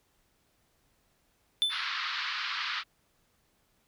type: tone with exponential decay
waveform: triangle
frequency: 3520 Hz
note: A7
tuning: in tune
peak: -19 dBFS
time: 1.62-1.9 s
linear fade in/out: 0 ms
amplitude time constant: 60 ms
type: band-pass noise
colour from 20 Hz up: pink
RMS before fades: -34 dBFS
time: 1.69-2.84 s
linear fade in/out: 50 ms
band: 1100 to 4700 Hz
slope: 48 dB/octave
effects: pink hiss -71 dBFS RMS until 3.87 s